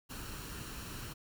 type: noise with comb filter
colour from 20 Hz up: pink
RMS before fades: -44 dBFS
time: 0.09-1.14 s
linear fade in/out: 20 ms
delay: 0.71 ms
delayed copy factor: +0.5
effects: none